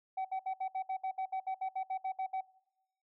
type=tone bursts; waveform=sine; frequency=760 Hz; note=F#5; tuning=46 cents sharp; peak=-30 dBFS; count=16; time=0.17-2.41 s; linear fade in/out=10 ms; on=80 ms; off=64 ms; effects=noise-tail reverb RT60 0.9 s tail -23 dB re dry + tanh soft clip ceiling -32 dBFS